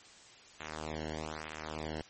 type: tone with flanger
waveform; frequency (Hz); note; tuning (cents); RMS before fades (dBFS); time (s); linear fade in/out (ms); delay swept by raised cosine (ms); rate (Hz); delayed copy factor
sawtooth; 77.78; D#2; 0; -41; 0.6-2.02; 5; 0.2 to 0.84; 1.1; -0.95
effects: white hiss -56 dBFS RMS until 2.09 s + MP3 32 kbps